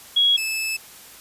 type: tone pair in turn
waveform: sine / sawtooth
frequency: 3322 / 2614 Hz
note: G#7 / E7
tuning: 0 / -15 cents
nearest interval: major third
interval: 415 cents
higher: first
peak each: -14 / -20 dBFS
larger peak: first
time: 0.16-0.37 / 0.37-0.77 s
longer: second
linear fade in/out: 10 ms
effects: white hiss -44 dBFS RMS until 1.2 s + resampled to 32000 Hz